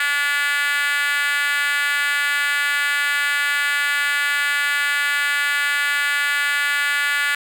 5% pulse tone with high-pass filter, 287.9 Hz, D4, 34 cents flat, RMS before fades -20 dBFS, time 0-7.35 s, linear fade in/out 2 ms, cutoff 1600 Hz, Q 4, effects none

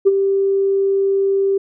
sine tone with ADSR envelope, 392 Hz, G4, in tune, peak -5 dBFS, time 0.05-1.58 s, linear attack 23 ms, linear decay 30 ms, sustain -8 dB, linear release 7 ms, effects tanh soft clip ceiling -2 dBFS

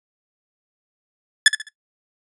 sawtooth tone with echo, 1725 Hz, A6, 35 cents flat, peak -3 dBFS, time 1.46-1.48 s, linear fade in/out 2 ms, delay 69 ms, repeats 3, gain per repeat -10 dB, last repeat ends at 1.687 s, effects noise-tail reverb RT60 0.1 s tail -18 dB re dry + resampled to 24000 Hz

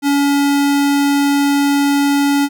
square tone, 283.1 Hz, C#4, 37 cents sharp, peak -12 dBFS, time 0.02-2.49 s, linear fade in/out 50 ms, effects none

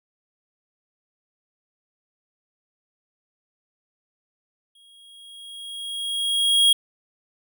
square tone with exponential growth, 3285 Hz, G#7, 20 cents flat, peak -13 dBFS, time 4.75-6.73 s, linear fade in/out 5 ms, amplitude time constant 430 ms, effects none

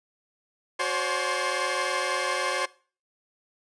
15% pulse tone cluster, 367.9 / 530 / 571 / 850 / 1054 Hz, F#4 / C5 / D5 / G#5 / C6, -10 / +22 / -49 / +40 / +12 cents, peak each -27 / -23 / -25 / -30 / -27 dBFS, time 0.79-2.66 s, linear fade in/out 10 ms, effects noise-tail reverb RT60 0.4 s tail -21 dB re dry + resampled to 22050 Hz

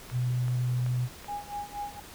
click train, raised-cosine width 0.5 ms, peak -28 dBFS, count 4, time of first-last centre 0.1-1.245 s, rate 2.62 Hz
sine tone, 124.3 Hz, B2, 12 cents sharp, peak -25 dBFS, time 0.11-1.09 s, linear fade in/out 50 ms
sine tone with tremolo, 821 Hz, G#5, 20 cents flat, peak -31 dBFS, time 1.28-2 s, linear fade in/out 5 ms, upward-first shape sine, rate 4.2 Hz, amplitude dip 90%
effects pink hiss -47 dBFS RMS until 2.14 s

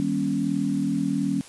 sine chord, Eb dominant seventh, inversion none, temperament equal with one note detuned, 155.56 / 196 / 238.5 / 277.2 Hz, Eb3 / G3 / Bb3 / Db4, 0 / 0 / +40 / 0 cents, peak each -31 / -27 / -29 / -25 dBFS, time 0-1.41 s, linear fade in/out 0 ms, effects white hiss -46 dBFS RMS until 1.48 s + resampled to 24000 Hz

